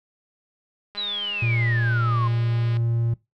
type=click train; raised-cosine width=0.3 ms; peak=-24 dBFS; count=374; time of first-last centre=0.95-2.77 s; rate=205 Hz
type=exponential sweep; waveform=sine; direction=down; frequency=4058 to 1038 Hz; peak=-25 dBFS; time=0.97-2.28 s; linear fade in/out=10 ms
type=tone; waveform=triangle; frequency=116.54 Hz; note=A#2; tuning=in tune; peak=-18 dBFS; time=1.42-3.14 s; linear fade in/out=5 ms
effects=noise-tail reverb RT60 0.2 s tail -20 dB re dry